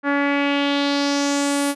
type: tone with low-pass filter sweep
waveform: sawtooth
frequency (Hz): 283.5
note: C#4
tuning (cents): +39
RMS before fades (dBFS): -20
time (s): 0.03-1.75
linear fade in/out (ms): 50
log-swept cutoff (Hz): 1600 to 11000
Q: 2.9
effects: none